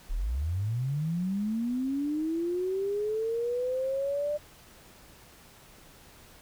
sine linear sweep, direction up, 30.43 to 598 Hz, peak -27 dBFS, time 0.09-4.38 s, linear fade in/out 20 ms, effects pink hiss -54 dBFS RMS until 6.41 s

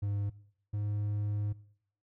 triangle tone pair in turn, 101.5 / 103.75 Hz, G#2 / G#2, -39 / -1 cents, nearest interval unison, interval 38 cents, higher second, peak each -28 / -29 dBFS, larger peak first, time 0.02-0.3 / 0.73-1.53 s, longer second, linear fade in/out 10 ms, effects noise-tail reverb RT60 0.6 s tail -19 dB re dry

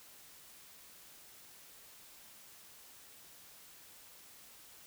silence, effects white hiss -57 dBFS RMS until 4.86 s

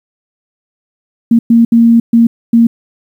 sine tone bursts at uneven times, 231.7 Hz, A#3, 10 cents flat, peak -3 dBFS, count 5, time 1.31-1.39 / 1.5-1.65 / 1.72-2 / 2.13-2.27 / 2.53-2.67 s, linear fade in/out 5 ms, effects 7-bit

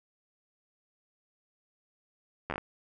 slowing click train, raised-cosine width 0.5 ms, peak -18 dBFS, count 6, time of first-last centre 2.5-2.58 s, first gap 11 ms, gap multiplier 1.19, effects none

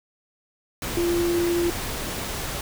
sine tone in noise, 344.6 Hz, F4, 23 cents flat, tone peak -20 dBFS, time 0.97-1.7 s, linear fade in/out 2 ms, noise pink, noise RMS -30 dBFS, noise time 0.82-2.61 s, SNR +7 dB, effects none

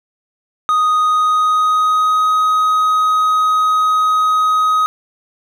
triangle tone with pitch glide, 1244.5 to 1259 Hz, D#6 to D#6, 0 to +20 cents, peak -9 dBFS, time 0.69-4.86 s, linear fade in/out 0 ms, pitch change +20 cents, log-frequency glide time 1.01-2.33 s, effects none

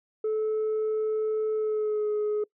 sine tone with pitch glide, 433.7 to 421.4 Hz, A4 to G#4, -25 to +25 cents, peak -22 dBFS, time 0.24-2.44 s, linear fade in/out 5 ms, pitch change -50 cents, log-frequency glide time 1.54-2.09 s, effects noise-tail reverb RT60 0.1 s tail -25 dB re dry + tanh soft clip ceiling -23 dBFS

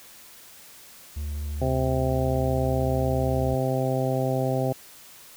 triangle tone with pitch glide, 73.9 to 74.46 Hz, D2 to D2, +11 to +24 cents, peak -26 dBFS, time 1.16-3.55 s, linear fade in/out 10 ms, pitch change +13 cents, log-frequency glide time 1.63-2.76 s
harmonic tone, 130.81 Hz, C3, in tune, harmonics 1 / 2 / 3 / 4 / 5 / 6, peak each -26 / -30 / -31 / -29 / -30 / -33 dBFS, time 1.61-4.73 s, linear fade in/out 10 ms
effects white hiss -48 dBFS RMS until 5.36 s

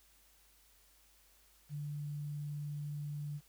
sine tone with quantisation, 146.83 Hz, D3, in tune, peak -38 dBFS, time 1.69-3.41 s, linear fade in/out 50 ms, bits 11, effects added 50 Hz sine -70 dBFS peak until 3.48 s + white hiss -67 dBFS RMS until 3.48 s

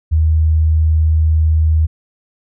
sine tone, 78.9 Hz, D#2, 25 cents sharp, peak -9 dBFS, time 0.11-1.87 s, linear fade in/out 20 ms, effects none

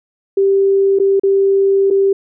sine tone with dropouts, 392 Hz, G4, in tune, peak -9 dBFS, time 0.37-2.13 s, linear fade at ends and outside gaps 5 ms, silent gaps 0.989-0.998 / 1.197-1.234 / 1.903-1.908 s, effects none

